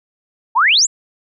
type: exponential sweep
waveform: sine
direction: up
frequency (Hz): 839 to 7910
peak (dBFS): -9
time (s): 0.55-0.87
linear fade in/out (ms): 20
effects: none